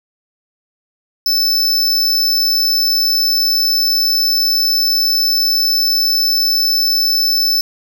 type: tone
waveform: square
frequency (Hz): 5274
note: E8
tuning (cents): 0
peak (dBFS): -12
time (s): 1.26-7.61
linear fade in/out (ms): 2
effects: none